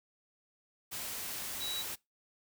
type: tone in noise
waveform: sine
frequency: 3900 Hz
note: B7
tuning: 23 cents flat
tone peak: -36 dBFS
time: 1.6-1.83 s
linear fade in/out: 20 ms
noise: white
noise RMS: -40 dBFS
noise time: 0.91-1.96 s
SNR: +1 dB
effects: noise-tail reverb RT60 0.2 s tail -23 dB re dry